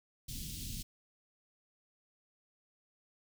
pink band-stop noise, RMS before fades -42 dBFS, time 0.28-0.83 s, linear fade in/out 10 ms, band 240 to 3300 Hz, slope 24 dB/octave, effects none

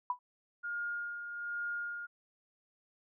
sine tone with exponential decay, 987.8 Hz, B5, in tune, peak -26 dBFS, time 0.1-0.19 s, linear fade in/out 2 ms, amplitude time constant 19 ms
sine tone with tremolo, 1419 Hz, F6, 27 cents sharp, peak -34 dBFS, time 0.63-2.07 s, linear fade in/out 20 ms, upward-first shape sine, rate 1.2 Hz, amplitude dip 50%
effects none

